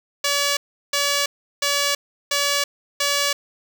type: tone bursts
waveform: 5% pulse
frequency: 570 Hz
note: C#5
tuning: 48 cents sharp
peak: -7 dBFS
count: 5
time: 0.24-3.33 s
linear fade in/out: 5 ms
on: 330 ms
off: 360 ms
effects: none